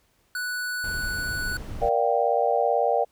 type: tone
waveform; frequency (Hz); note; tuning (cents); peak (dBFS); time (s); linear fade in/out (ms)
square; 1480; F#6; 0; -28; 0.35-1.57; 2
type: noise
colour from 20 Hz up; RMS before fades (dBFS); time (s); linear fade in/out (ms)
brown; -34; 0.84-1.89; 2
type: chord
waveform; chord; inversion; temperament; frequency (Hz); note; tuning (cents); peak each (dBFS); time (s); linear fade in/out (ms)
sine; G minor seventh; first; just; 470.4 / 588 / 705.6 / 784; Bb4 / D5 / F5 / G5; +16 / +2 / +18 / 0; -25; 1.81-3.05; 20
effects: pink hiss -66 dBFS RMS until 3.11 s